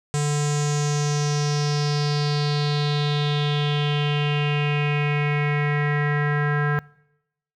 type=tone with low-pass filter sweep; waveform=square; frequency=146.83 Hz; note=D3; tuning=in tune; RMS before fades=-22 dBFS; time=0.14-6.79 s; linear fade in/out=0 ms; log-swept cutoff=7800 to 1600 Hz; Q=4.9; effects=noise-tail reverb RT60 0.9 s tail -25 dB re dry